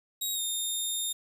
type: tone with pitch glide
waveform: 15% pulse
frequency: 3800 to 3660 Hz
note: A#7 to A#7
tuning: +33 to -32 cents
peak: -23 dBFS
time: 0.21-1.13 s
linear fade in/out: 10 ms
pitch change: -65 cents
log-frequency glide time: 0.34-0.4 s
effects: 9-bit

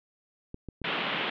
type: clicks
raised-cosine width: 3 ms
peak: -26 dBFS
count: 3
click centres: 0.544 / 0.687 / 0.817 s
type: band-pass noise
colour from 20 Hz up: white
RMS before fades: -31 dBFS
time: 0.84-1.3 s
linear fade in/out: 5 ms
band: 140 to 3400 Hz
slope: 48 dB/octave
effects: none

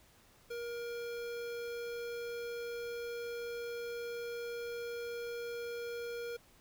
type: tone with notch filter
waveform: square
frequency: 472.7 Hz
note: A#4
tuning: 24 cents sharp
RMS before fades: -41 dBFS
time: 0.5-6.37 s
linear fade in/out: 10 ms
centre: 8400 Hz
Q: 1.4
effects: pink hiss -64 dBFS RMS until 6.6 s

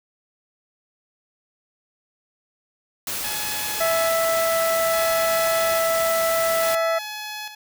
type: noise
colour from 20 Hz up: white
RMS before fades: -28 dBFS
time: 3.07-6.75 s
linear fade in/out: 2 ms
type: tone with tremolo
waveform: 10% pulse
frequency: 848 Hz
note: G#5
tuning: 36 cents sharp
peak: -22 dBFS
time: 3.24-7.55 s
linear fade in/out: 5 ms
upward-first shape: square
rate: 0.59 Hz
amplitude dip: 60%
type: harmonic tone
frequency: 659.3 Hz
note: E5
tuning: in tune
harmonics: 1 / 2 / 3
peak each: -20 / -26 / -30 dBFS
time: 3.8-6.99 s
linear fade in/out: 10 ms
effects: none

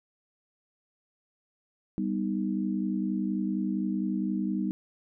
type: chord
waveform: sine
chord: G augmented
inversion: none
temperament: equal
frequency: 196 / 246.9 / 311.1 Hz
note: G3 / B3 / D#4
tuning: 0 / 0 / 0 cents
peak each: -29 / -33 / -32 dBFS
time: 1.98-4.71 s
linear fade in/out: 0 ms
effects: none

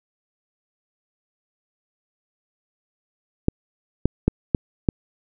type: clicks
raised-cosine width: 3 ms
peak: -3 dBFS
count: 5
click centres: 3.484 / 4.056 / 4.28 / 4.548 / 4.888 s
effects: none

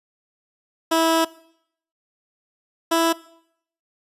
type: tone pair in turn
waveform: 15% pulse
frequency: 326.6 / 330.6 Hz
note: E4 / E4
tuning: -16 / +5 cents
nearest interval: unison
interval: 21 cents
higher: second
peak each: -10 dBFS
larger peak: neither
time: 0.91-1.25 / 2.91-3.13 s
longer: first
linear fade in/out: 10 ms
effects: noise-tail reverb RT60 0.7 s tail -20 dB re dry + resampled to 32000 Hz

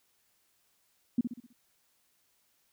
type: tone with echo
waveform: sine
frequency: 240.5 Hz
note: B3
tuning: 46 cents flat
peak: -22 dBFS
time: 1.18-1.21 s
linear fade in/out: 5 ms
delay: 64 ms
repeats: 5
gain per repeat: -7 dB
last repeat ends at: 1.53 s
effects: white hiss -72 dBFS RMS until 2.72 s

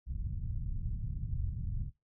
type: low-pass noise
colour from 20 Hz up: pink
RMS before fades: -36 dBFS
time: 0.06-1.91 s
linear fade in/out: 50 ms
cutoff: 140 Hz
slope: 24 dB/octave
effects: noise-tail reverb RT60 0.2 s tail -19 dB re dry

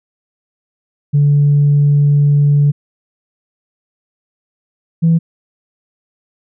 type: tone pair in turn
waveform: sine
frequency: 144.6 / 164.81 Hz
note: D3 / E3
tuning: -27 / 0 cents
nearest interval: major second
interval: 227 cents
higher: second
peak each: -6 dBFS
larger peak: neither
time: 1.13-2.72 / 5.02-5.19 s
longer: first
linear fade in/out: 20 ms
effects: tanh soft clip ceiling -4 dBFS

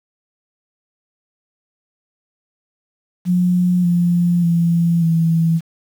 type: tone with pitch steps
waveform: sine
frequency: 179.1 / 174.1 / 169.24 / 164.52 Hz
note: F3 / F3 / E3 / E3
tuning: +44 / -5 / +46 / -3 cents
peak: -12 dBFS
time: 3.25-5.61 s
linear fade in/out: 50 ms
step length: 590 ms
effects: 7-bit

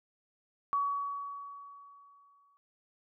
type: tone with exponential decay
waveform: sine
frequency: 1130 Hz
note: C#6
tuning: 33 cents sharp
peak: -26 dBFS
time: 0.73-2.57 s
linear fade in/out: 0 ms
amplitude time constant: 400 ms
effects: none

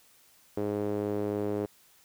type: tone with band-pass filter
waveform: sawtooth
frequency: 103.4 Hz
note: G#2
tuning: 7 cents flat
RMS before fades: -31 dBFS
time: 0.57-1.66 s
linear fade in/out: 5 ms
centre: 410 Hz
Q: 2.5
effects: white hiss -61 dBFS RMS until 2.04 s

